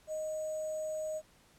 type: tone with sample-and-hold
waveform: sine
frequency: 622.3 Hz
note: D#5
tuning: in tune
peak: -34 dBFS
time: 0.07-1.22 s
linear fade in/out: 50 ms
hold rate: 7350 Hz
effects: pink hiss -64 dBFS RMS until 1.58 s + low-pass 12000 Hz 12 dB/octave